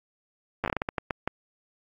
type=slowing click train; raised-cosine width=0.5 ms; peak=-12 dBFS; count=12; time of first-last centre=0.64-1.276 s; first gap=9 ms; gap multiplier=1.34; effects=AAC 64 kbps